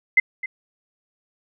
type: tone with echo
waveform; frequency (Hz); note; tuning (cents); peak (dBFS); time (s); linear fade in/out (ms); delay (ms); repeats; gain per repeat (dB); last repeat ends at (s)
sine; 2061; C7; -27; -10; 0.17-0.2; 5; 260; 1; -15; 0.46
effects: none